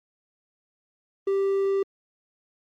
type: tone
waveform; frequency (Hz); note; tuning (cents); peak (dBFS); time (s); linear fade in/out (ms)
triangle; 392; G4; 0; -19; 1.27-1.83; 5
effects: Opus 32 kbps